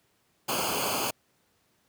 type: noise with comb filter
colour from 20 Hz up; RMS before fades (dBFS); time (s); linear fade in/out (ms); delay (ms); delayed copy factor
pink; -29; 0.48-1.11; 10; 0.53; -0.85
effects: pink hiss -69 dBFS RMS until 1.88 s + high-pass 100 Hz 12 dB/octave